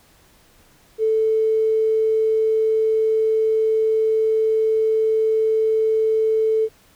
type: tone with tanh clipping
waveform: triangle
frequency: 440 Hz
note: A4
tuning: in tune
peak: -15 dBFS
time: 0.98-6.69 s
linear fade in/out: 50 ms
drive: 3 dB
effects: pink hiss -54 dBFS RMS until 6.95 s